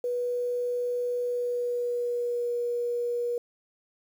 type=tone with pitch glide; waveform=sine; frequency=488.7 to 480 Hz; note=B4 to B4; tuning=-18 to -49 cents; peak=-26 dBFS; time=0.04-3.38 s; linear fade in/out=2 ms; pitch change=-31 cents; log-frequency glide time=1.19-2.5 s; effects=9-bit